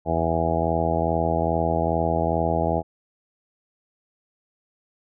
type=harmonic tone; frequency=82.41 Hz; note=E2; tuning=in tune; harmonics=1 / 2 / 3 / 4 / 5 / 6 / 7 / 8 / 9 / 10; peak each=-28 / -28 / -32 / -30 / -32 / -29 / -32 / -26 / -31 / -28 dBFS; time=0.05-2.83 s; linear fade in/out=50 ms; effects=none